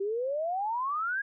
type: exponential sweep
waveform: sine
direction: up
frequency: 383.3 to 1665 Hz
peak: -28 dBFS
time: 0-1.22 s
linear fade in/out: 10 ms
effects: none